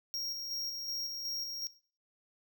square tone with tremolo, 5588 Hz, F8, in tune, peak -35 dBFS, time 0.14-1.67 s, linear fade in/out 0 ms, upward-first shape square, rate 2.7 Hz, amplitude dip 35%, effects noise-tail reverb RT60 0.4 s tail -17 dB re dry

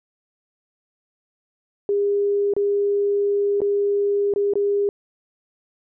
sine tone with dropouts, 404.9 Hz, G#4, 44 cents flat, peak -17 dBFS, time 1.89-4.89 s, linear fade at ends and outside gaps 1 ms, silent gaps 2.537-2.565 / 3.605-3.617 / 4.338-4.36 / 4.536-4.555 s, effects none

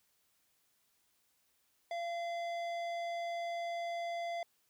triangle tone with tanh clipping, 685 Hz, F5, 34 cents flat, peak -38 dBFS, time 1.91-4.43 s, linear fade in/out 2 ms, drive 18 dB, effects white hiss -75 dBFS RMS until 4.69 s

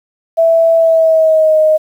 sine tone with pitch glide, 659.3 to 622.7 Hz, E5 to D#5, 0 to +1 cents, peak -6 dBFS, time 0.37-1.78 s, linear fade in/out 20 ms, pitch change -99 cents, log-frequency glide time 0.77-1.58 s, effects 7-bit

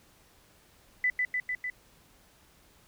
sine tone with echo, 1996 Hz, B6, 18 cents sharp, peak -23 dBFS, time 1.04-1.1 s, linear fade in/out 2 ms, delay 150 ms, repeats 4, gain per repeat -2 dB, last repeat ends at 1.7 s, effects pink hiss -61 dBFS RMS until 2.87 s

